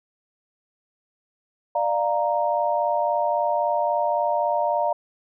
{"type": "chord", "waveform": "sine", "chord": "Bb major", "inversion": "first", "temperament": "equal with one note detuned", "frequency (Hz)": [594.8, 698.5, 932.3], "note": ["D5", "F5", "Bb5"], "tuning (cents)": [22, 0, 0], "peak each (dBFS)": -24, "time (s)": [1.75, 4.93], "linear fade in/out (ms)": 5, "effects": []}